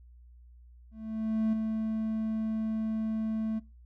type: tone with ADSR envelope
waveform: triangle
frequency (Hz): 220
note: A3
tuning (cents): 0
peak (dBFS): -22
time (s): 0.91-3.6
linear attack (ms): 620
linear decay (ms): 5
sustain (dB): -5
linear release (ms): 21
effects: noise-tail reverb RT60 0.3 s tail -25 dB re dry + added 60 Hz sine -51 dBFS peak until 3.85 s